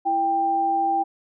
sine tone pair together, 332.2 / 790 Hz, E4 / G5, +13 / +13 cents, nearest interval octave + minor third, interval 1500 cents, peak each -29 / -19 dBFS, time 0.05-1.04 s, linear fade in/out 20 ms, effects none

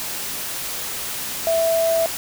sine tone in noise, 659.3 Hz, E5, in tune, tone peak -16 dBFS, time 1.47-2.06 s, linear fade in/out 0 ms, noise white, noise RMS -28 dBFS, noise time 0-2.17 s, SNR +9 dB, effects none

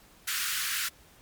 pink high-pass noise, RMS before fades -31 dBFS, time 0.27-0.89 s, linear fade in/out 10 ms, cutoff 1300 Hz, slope 48 dB/octave, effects pink hiss -57 dBFS RMS until 1.21 s + MP3 96 kbps

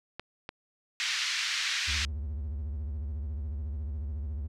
clicks, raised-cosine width 0.3 ms, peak -21 dBFS, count 2, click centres 0.196 / 0.491 s
pink band-pass noise, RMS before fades -31 dBFS, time 1-2.05 s, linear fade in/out 0 ms, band 1700 to 5900 Hz, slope 24 dB/octave
triangle tone with vibrato, 73 Hz, D2, 10 cents flat, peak -30 dBFS, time 1.87-4.48 s, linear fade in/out 20 ms, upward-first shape sine, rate 14 Hz, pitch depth 180 cents each way
effects none

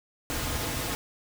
pink noise with comb filter, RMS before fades -31 dBFS, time 0.3-0.95 s, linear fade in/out 0 ms, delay 5.2 ms, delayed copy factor -0.5, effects none

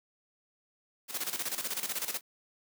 white noise with tremolo, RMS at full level -33 dBFS, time 1.08-2.21 s, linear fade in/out 50 ms, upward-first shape square, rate 16 Hz, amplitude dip 70%, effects high-pass 200 Hz 12 dB/octave

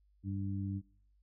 harmonic tone, 98 Hz, G2, in tune, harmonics 1 / 2 / 3, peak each -36 / -40 / -43 dBFS, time 0.23-0.82 s, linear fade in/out 50 ms, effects noise-tail reverb RT60 0.6 s tail -25 dB re dry + added 50 Hz sine -66 dBFS peak until 1.22 s

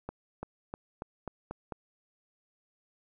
accelerating click train, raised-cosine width 1 ms, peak -23 dBFS, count 7, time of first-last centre 0.09-1.722 s, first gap 340 ms, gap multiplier 0.91, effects none

